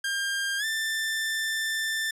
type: tone with pitch glide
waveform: sawtooth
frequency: 1602 to 1777.5 Hz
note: G6 to A6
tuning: +37 to +17 cents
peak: -23 dBFS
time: 0.04-2.11 s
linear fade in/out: 5 ms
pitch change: +180 cents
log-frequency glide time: 0.58-0.65 s
effects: low-pass 12000 Hz 12 dB/octave